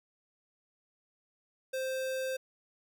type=tone; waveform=square; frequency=523.3 Hz; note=C5; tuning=in tune; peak=-33 dBFS; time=1.73-2.37 s; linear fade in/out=10 ms; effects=none